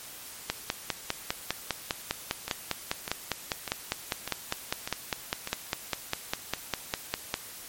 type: two click trains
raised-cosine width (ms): 0.2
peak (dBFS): -15 / -9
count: 6 / 35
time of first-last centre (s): 2.48-5.474 / 0.5-7.341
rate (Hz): 1.67 / 4.97
effects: white hiss -44 dBFS RMS until 7.68 s + MP3 64 kbps